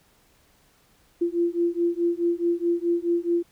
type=beating tone pair; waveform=sine; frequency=341.1 / 345.8 Hz; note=F4 / F4; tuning=-41 / -17 cents; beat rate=4.7 Hz; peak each=-24 dBFS; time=1.21-3.43 s; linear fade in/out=10 ms; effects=pink hiss -61 dBFS RMS until 3.51 s